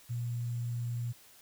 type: tone with sample-and-hold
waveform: sine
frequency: 119.5 Hz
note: A#2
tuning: 43 cents sharp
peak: -32 dBFS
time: 0.09-1.13 s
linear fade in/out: 20 ms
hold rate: 7350 Hz
effects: white hiss -58 dBFS RMS until 1.41 s